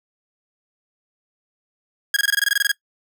sawtooth tone bursts, 1643 Hz, G#6, 19 cents flat, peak -11 dBFS, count 13, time 2.14-2.716 s, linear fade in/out 2 ms, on 24 ms, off 22 ms, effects noise-tail reverb RT60 0.1 s tail -22 dB re dry

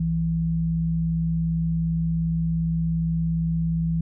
sine tone pair together, 61.6 / 164.23 Hz, B1 / E3, -4 / -6 cents, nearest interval octave + perfect fourth, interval 1698 cents, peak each -30 / -21 dBFS, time 0-4.01 s, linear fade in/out 5 ms, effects none

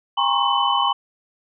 sine tone cluster, 808 / 940 / 1064 / 1105 / 3011 Hz, G#5 / A#5 / C6 / C#6 / F#7, -48 / +14 / +29 / -6 / +30 cents, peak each -23 dBFS, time 0.17-0.93 s, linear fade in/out 10 ms, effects none

